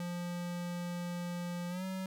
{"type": "tone with pitch glide", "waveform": "square", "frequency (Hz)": [175, 188.65], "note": ["F3", "F#3"], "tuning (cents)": [4, 34], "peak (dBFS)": -37, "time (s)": [0, 2.06], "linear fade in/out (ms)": 2, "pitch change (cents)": 130, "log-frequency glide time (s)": [1.69, 1.84], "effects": []}